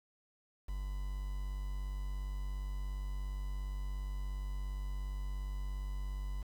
triangle tone with quantisation, 48.59 Hz, G1, 15 cents flat, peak -34 dBFS, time 0.68-6.43 s, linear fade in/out 10 ms, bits 9, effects none

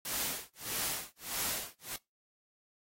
white noise with tremolo, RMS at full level -34 dBFS, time 0.05-1.96 s, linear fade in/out 2 ms, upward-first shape sine, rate 1.6 Hz, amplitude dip 100%, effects noise-tail reverb RT60 0.2 s tail -22 dB re dry + AAC 48 kbps

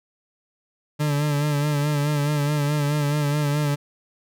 40% pulse tone with vibrato, 146.83 Hz, D3, in tune, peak -19 dBFS, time 0.99-3.76 s, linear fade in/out 20 ms, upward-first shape sine, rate 4.7 Hz, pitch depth 44 cents each way, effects none

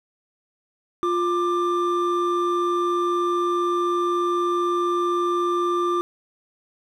triangle tone pair together, 350.8 / 1186 Hz, F4 / D6, +8 / +17 cents, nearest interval octave + major sixth, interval 2109 cents, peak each -20 / -21 dBFS, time 1.03-6.01 s, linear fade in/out 0 ms, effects none

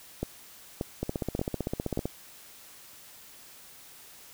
two click trains, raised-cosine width 2 ms, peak -16 / -16 dBFS, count 17 / 4, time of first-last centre 1.03-2.056 / 0.23-1.974 s, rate 15.6 / 1.72 Hz, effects white hiss -51 dBFS RMS until 4.33 s

